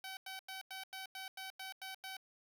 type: tone bursts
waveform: 10% pulse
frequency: 763 Hz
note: G5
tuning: 47 cents flat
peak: -36 dBFS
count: 10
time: 0.04-2.168 s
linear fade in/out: 2 ms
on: 130 ms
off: 92 ms
effects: none